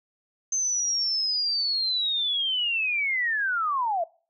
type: linear sweep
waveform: sine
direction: down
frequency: 6280 to 641 Hz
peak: -23 dBFS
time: 0.52-4.04 s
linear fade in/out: 5 ms
effects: noise-tail reverb RT60 0.4 s tail -23 dB re dry